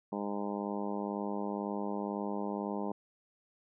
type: harmonic tone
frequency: 102 Hz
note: G#2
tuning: 31 cents flat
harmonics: 2 / 3 / 4 / 5 / 6 / 7 / 8 / 9 / 10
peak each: -37 / -41 / -41 / -44 / -44 / -48 / -44 / -44 / -49 dBFS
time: 0.12-2.92 s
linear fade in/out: 5 ms
effects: none